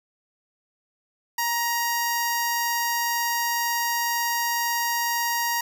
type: tone with notch filter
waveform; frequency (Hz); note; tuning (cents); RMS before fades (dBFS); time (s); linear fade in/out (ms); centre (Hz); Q
10% pulse; 942; A#5; +18; -25; 1.38-5.61; 5; 3400; 0.79
effects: none